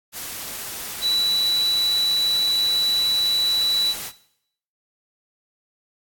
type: tone in noise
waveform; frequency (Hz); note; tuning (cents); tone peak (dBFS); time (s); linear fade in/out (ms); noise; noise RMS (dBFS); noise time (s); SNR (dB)
sine; 3947; B7; -2; -17; 1.01-3.95; 50; white; -32; 0.12-4.12; +12
effects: noise-tail reverb RT60 0.7 s tail -17 dB re dry + AAC 64 kbps